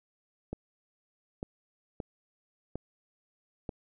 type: clicks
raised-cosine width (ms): 2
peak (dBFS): -22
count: 5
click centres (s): 0.53 / 1.429 / 2.002 / 2.756 / 3.692
effects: none